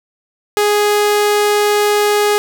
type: tone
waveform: sawtooth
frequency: 415.3 Hz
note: G#4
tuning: in tune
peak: -7 dBFS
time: 0.57-2.38 s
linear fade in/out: 0 ms
effects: none